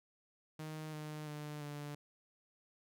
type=tone with pitch steps; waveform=sawtooth; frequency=155.56 / 152.45 / 149.4 / 146.41 Hz; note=D#3 / D#3 / D3 / D3; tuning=0 / -35 / +30 / -5 cents; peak=-39 dBFS; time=0.59-1.95 s; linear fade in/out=5 ms; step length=340 ms; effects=none